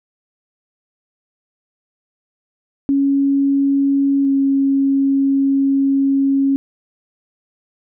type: tone pair in turn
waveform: sine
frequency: 277.2 / 274 Hz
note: C#4 / C#4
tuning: 0 / -20 cents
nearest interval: unison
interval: 20 cents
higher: first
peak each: -12 dBFS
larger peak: neither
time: 2.89-4.25 / 4.25-6.56 s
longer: second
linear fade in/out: 0 ms
effects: none